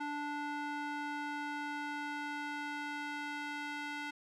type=tone with band-pass filter sweep; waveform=square; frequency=292.8 Hz; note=D4; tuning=5 cents flat; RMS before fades=-40 dBFS; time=0-4.11 s; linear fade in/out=10 ms; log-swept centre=1100 to 1900 Hz; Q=1.1; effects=none